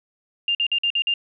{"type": "tone bursts", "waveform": "sine", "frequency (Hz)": 2800, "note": "F7", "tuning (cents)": 4, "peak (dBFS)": -18, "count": 6, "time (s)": [0.48, 1.139], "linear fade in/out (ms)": 2, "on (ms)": 69, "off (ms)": 49, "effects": []}